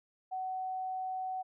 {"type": "tone", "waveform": "sine", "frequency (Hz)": 750, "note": "F#5", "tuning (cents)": 23, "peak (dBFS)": -34, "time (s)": [0.31, 1.43], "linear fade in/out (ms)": 20, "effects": []}